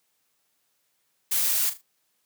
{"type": "noise with echo", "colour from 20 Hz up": "blue", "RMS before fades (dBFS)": -24, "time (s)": [1.31, 1.7], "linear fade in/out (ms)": 10, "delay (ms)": 39, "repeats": 3, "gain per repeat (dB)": -11, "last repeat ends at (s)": 1.817, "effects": ["white hiss -72 dBFS RMS until 2.25 s", "high-pass 100 Hz 12 dB/octave"]}